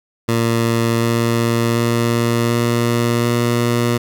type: tone with pitch steps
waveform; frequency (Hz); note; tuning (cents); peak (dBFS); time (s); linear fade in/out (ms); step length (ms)
15% pulse; 115.7 / 116.57 / 117.45 / 118.34 / 119.23; A#2 / A#2 / A#2 / A#2 / A#2; -13 / 0 / +13 / +27 / +39; -8; 0.28-3.98; 10; 740
effects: 8-bit